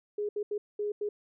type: tone bursts at uneven times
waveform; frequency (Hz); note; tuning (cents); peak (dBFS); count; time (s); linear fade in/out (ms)
sine; 415.3; G#4; 0; -29; 5; 0.18-0.29 / 0.36-0.43 / 0.51-0.58 / 0.79-0.92 / 1.01-1.09; 5
effects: none